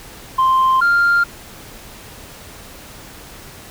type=tone pair in turn; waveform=sine; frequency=1046.5 / 1396.9 Hz; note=C6 / F6; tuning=0 / 0 cents; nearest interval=perfect fourth; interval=500 cents; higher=second; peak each=-9 dBFS; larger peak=neither; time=0.38-0.81 / 0.81-1.24 s; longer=neither; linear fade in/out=10 ms; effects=tanh soft clip ceiling -9 dBFS + pink hiss -38 dBFS RMS until 3.7 s